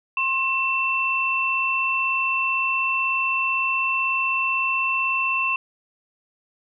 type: tone pair together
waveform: sine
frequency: 1062.1 / 2681 Hz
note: C6 / E7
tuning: +26 / +29 cents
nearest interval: octave + major third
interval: 1603 cents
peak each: -25 / -21 dBFS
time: 0.17-5.56 s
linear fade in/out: 2 ms
effects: none